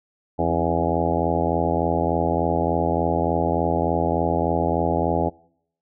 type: harmonic tone with a mistuned harmonic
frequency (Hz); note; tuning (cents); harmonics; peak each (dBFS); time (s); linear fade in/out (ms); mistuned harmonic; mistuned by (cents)
83.4; E2; +21; 1 / 2 / 3 / 4 / 5 / 6 / 7 / 8 / 9 / 10; -28 / -28 / -28 / -28 / -28 / -28 / -28 / -28 / -28 / -28; 0.38-5.3; 20; 3; +71
effects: noise-tail reverb RT60 0.7 s tail -25 dB re dry